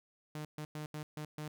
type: tone bursts at uneven times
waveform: sawtooth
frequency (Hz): 151.8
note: D#3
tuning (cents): -42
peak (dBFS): -36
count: 6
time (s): 0.35-0.45 / 0.58-0.65 / 0.75-0.86 / 0.94-1.03 / 1.17-1.25 / 1.38-1.48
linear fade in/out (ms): 2
effects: none